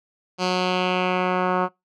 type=tone with low-pass filter sweep; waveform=10% pulse; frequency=182.7 Hz; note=F#3; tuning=22 cents flat; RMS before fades=-22 dBFS; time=0.38-1.69 s; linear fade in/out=50 ms; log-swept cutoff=5000 to 1300 Hz; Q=2; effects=noise-tail reverb RT60 0.2 s tail -25 dB re dry